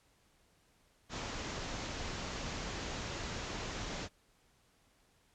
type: low-pass noise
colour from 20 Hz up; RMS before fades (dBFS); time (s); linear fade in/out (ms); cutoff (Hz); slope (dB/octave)
pink; -41; 1.09-4.09; 50; 7300; 96
effects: pink hiss -70 dBFS RMS until 5.34 s + low-pass 11000 Hz 12 dB/octave